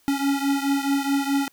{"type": "beating tone pair", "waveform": "square", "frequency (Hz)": [276.7, 281.4], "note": ["C#4", "C#4"], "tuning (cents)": [-3, 26], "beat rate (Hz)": 4.7, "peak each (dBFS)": [-23, -26], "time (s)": [0.08, 1.48], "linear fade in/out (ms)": 0, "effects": ["white hiss -61 dBFS RMS until 1.52 s"]}